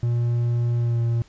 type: tone with pitch glide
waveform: triangle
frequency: 119.1 to 116.99 Hz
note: A#2 to A#2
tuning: +38 to +7 cents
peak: -17 dBFS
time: 0.03-1.22 s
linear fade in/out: 0 ms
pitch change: -31 cents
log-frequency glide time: 0.77-1.02 s
effects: pink hiss -55 dBFS RMS until 1.28 s + resampled to 16000 Hz